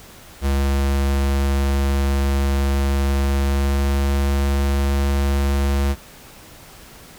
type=tone with pitch glide; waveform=square; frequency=69 to 69.48 Hz; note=C#2 to C#2; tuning=-7 to +5 cents; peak=-17 dBFS; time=0.41-5.96 s; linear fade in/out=50 ms; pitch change=+12 cents; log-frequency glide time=3.22-4.25 s; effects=pink hiss -43 dBFS RMS until 7.18 s